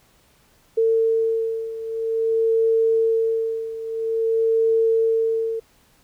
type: beating tone pair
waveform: sine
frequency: 450.6 / 451.1 Hz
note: A4 / A4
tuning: +41 / +43 cents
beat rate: 0.5 Hz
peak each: -19 / -23 dBFS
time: 0.77-5.6 s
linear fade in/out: 10 ms
effects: pink hiss -58 dBFS RMS until 6.03 s